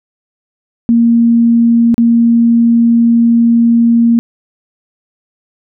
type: tone with dropouts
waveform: sine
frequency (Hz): 233.1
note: A#3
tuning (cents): 0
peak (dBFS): -5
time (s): 0.89-4.19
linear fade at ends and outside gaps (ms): 0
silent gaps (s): 1.943-1.98
effects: none